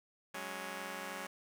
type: chord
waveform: 5% pulse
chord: F# suspended second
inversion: none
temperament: just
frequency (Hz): 185 / 208.1 / 277.5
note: F#3 / G#3 / C#4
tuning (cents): 0 / +4 / +2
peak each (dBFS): -35 / -35 / -36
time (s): 0.34-1.27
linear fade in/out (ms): 5
effects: none